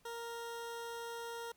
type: tone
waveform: 20% pulse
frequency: 466.2 Hz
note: A#4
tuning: in tune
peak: -37 dBFS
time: 0.05-1.52 s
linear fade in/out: 5 ms
effects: pink hiss -71 dBFS RMS until 1.56 s